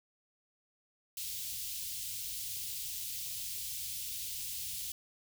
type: band-stop noise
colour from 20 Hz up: white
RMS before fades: -40 dBFS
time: 1.17-4.92 s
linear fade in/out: 2 ms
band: 130 to 2900 Hz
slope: 24 dB/octave
effects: none